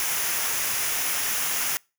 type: noise with comb filter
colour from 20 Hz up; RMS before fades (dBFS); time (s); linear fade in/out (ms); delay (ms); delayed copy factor
white; -26; 0-1.77; 0; 0.24; -0.5
effects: noise-tail reverb RT60 0.3 s tail -26 dB re dry